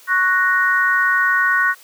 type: chord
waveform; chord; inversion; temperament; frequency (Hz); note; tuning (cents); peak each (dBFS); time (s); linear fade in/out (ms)
sine; F# major; second; equal; 1108.7 / 1480 / 1864.7; C#6 / F#6 / A#6; 0 / 0 / 0; -20 / -16 / -18; 0.07-1.75; 50
effects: white hiss -46 dBFS RMS until 1.83 s + high-pass 400 Hz 12 dB/octave